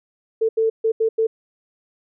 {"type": "tone bursts at uneven times", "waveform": "sine", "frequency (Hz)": 446.3, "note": "A4", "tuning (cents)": 25, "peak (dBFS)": -15, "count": 5, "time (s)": [[0.41, 0.49], [0.57, 0.7], [0.84, 0.92], [1, 1.09], [1.18, 1.27]], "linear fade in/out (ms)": 10, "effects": []}